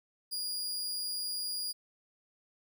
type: tone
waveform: sawtooth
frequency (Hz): 4855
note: D#8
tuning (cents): -43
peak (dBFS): -31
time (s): 0.31-1.73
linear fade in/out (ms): 20
effects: none